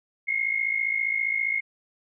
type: tone pair together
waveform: sine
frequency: 2125 / 2180 Hz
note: C7 / C#7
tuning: +26 / -29 cents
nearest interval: unison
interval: 45 cents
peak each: -26 / -26 dBFS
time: 0.27-1.61 s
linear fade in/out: 20 ms
effects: none